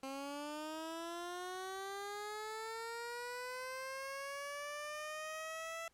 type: linear sweep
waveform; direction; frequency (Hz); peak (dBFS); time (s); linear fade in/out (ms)
15% pulse; up; 265.8 to 666; -36; 0.03-5.88; 2
effects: pink hiss -74 dBFS RMS until 5.93 s + low-pass 12000 Hz 12 dB/octave